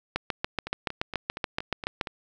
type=two click trains; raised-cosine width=0.3 ms; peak=-10 / -18 dBFS; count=14 / 7; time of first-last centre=0.16-2.012 / 0.67-2.072 s; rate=7.02 / 4.28 Hz; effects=none